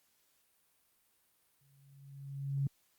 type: tone with exponential growth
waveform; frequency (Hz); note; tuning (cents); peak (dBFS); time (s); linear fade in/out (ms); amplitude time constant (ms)
sine; 138.59; C#3; 0; -28; 1.61-2.67; 2; 230
effects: white hiss -73 dBFS RMS until 2.98 s + Opus 48 kbps